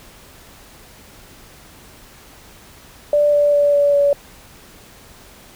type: tone with pitch steps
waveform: sine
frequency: 587.3 / 582.9 / 578.5 / 574.2 / 569.9 Hz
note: D5 / D5 / D5 / D5 / C#5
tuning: 0 / -13 / -26 / -39 / +48 cents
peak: -11 dBFS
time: 3.13-4.13 s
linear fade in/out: 2 ms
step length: 200 ms
effects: pink hiss -44 dBFS RMS until 5.55 s